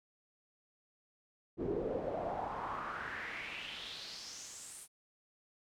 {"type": "noise with band-pass filter sweep", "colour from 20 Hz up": "brown", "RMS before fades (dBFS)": -41, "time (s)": [1.57, 4.88], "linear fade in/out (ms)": 50, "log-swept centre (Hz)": [340, 10000], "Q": 4, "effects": []}